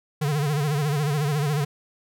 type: tone with vibrato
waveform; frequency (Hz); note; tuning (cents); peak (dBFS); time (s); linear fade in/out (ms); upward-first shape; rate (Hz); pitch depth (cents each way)
square; 146.83; D3; 0; -22; 0.21-1.65; 10; sine; 14; 99
effects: none